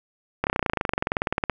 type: slowing click train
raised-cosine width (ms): 0.5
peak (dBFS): -7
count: 26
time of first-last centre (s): 0.44-1.497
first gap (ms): 29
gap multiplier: 1.03
effects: none